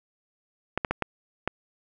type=clicks; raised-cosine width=0.5 ms; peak=-10 dBFS; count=5; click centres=0.776 / 0.848 / 0.91 / 1.023 / 1.476 s; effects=none